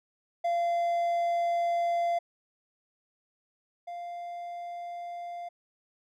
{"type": "tone pair in turn", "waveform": "triangle", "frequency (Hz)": [688, 696.4], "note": ["F5", "F5"], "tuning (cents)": [-26, -5], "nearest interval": "unison", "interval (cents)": 21, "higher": "second", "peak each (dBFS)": [-23, -34], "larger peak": "first", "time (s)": [[0.44, 2.19], [3.87, 5.49]], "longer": "first", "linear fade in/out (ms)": 10, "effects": []}